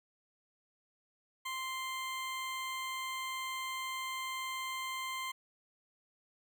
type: tone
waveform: 20% pulse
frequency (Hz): 1046.5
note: C6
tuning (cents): 0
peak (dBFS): -32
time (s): 1.45-5.32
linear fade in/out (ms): 10
effects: none